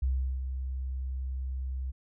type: tone with ADSR envelope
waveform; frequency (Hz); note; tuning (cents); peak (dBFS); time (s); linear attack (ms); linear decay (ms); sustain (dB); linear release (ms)
sine; 65.1; C2; -8; -24; 0.02-1.92; 8; 370; -7; 21
effects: none